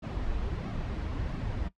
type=noise with flanger; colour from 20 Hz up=brown; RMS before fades=-33 dBFS; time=0.02-1.69 s; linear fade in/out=20 ms; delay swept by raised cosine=2 to 8 ms; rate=1.5 Hz; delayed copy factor=-0.6; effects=noise-tail reverb RT60 0.1 s tail -17 dB re dry + low-pass 4000 Hz 12 dB/octave